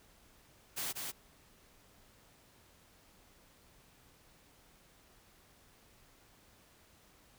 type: noise with echo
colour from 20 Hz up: white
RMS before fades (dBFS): -38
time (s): 0.76-0.93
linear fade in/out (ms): 20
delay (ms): 190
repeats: 1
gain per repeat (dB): -3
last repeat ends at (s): 1.12
effects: pink hiss -64 dBFS RMS until 7.38 s